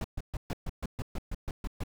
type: noise bursts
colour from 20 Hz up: brown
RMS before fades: -33 dBFS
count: 12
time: 0.01-1.836 s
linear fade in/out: 2 ms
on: 33 ms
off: 130 ms
effects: none